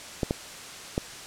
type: clicks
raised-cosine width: 2 ms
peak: -11 dBFS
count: 3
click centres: 0.232 / 0.309 / 0.979 s
effects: white hiss -41 dBFS RMS until 1.26 s + low-pass 8000 Hz 12 dB/octave